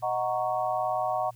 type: chord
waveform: sine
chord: D# minor seventh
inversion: none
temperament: equal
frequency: 622.3 / 740 / 932.3 / 1108.7 Hz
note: D#5 / F#5 / A#5 / C#6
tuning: 0 / 0 / 0 / 0 cents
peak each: -31 / -28 / -34 / -33 dBFS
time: 0.02-1.31 s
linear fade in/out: 20 ms
effects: added 120 Hz sine -49 dBFS peak until 1.35 s + white hiss -62 dBFS RMS until 1.35 s